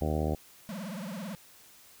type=harmonic tone; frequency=77 Hz; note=D#2; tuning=17 cents flat; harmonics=1 / 2 / 3 / 4 / 5 / 6 / 7 / 8 / 9 / 10; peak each=-31 / -34 / -36 / -37 / -38 / -39 / -39 / -40 / -41 / -41 dBFS; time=0.01-0.35 s; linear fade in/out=5 ms
type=tone with vibrato; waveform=square; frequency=196 Hz; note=G3; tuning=in tune; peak=-37 dBFS; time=0.69-1.35 s; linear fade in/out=0 ms; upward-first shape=triangle; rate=18 Hz; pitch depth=290 cents each way
effects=white hiss -56 dBFS RMS until 2 s